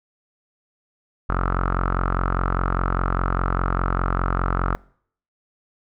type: tone with low-pass filter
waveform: sawtooth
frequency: 44.95 Hz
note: F#1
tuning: 49 cents flat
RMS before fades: -22 dBFS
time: 1.29-4.75 s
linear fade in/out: 0 ms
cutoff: 1300 Hz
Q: 8
effects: noise-tail reverb RT60 0.6 s tail -24 dB re dry